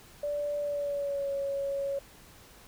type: tone with pitch glide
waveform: sine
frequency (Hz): 583 to 555.4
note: D5 to C#5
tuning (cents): -13 to +3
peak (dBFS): -29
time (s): 0.23-1.99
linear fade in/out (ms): 5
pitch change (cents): -84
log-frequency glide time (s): 0.61-1.31
effects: pink hiss -54 dBFS RMS until 2.67 s